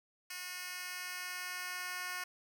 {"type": "tone with high-pass filter sweep", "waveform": "10% pulse", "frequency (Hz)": 362, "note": "F#4", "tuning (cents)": -38, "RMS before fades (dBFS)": -42, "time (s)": [0.3, 2.24], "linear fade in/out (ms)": 5, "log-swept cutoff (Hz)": [2500, 1300], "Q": 0.81, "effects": []}